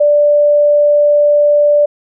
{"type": "tone", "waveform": "sine", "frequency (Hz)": 587.3, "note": "D5", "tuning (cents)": 0, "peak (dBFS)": -6, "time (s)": [0, 1.86], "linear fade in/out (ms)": 10, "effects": []}